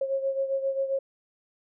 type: beating tone pair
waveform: sine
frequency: 540 / 547.5 Hz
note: C#5 / C#5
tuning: -45 / -22 cents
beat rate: 7.5 Hz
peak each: -26 / -32 dBFS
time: 0.01-0.99 s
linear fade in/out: 5 ms
effects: none